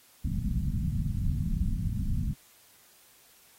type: low-pass noise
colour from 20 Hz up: pink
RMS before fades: -29 dBFS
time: 0.24-2.34 s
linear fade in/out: 10 ms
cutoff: 220 Hz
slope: 48 dB/octave
effects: white hiss -59 dBFS RMS until 3.58 s + AAC 48 kbps